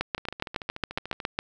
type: two click trains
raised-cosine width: 0.3 ms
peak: -10 / -20 dBFS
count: 11 / 15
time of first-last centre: 0.01-1.389 / 0.18-1.202 s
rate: 7.25 / 13.7 Hz
effects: none